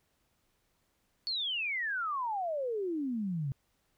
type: exponential sweep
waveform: sine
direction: down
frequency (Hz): 4487 to 130.81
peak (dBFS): -31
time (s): 1.27-3.52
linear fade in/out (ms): 0
effects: pink hiss -75 dBFS RMS until 3.97 s